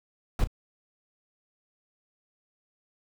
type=noise with echo; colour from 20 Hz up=brown; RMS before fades=-22 dBFS; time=0.39-0.44 s; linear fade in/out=2 ms; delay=33 ms; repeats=1; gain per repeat=-14 dB; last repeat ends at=0.473 s; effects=none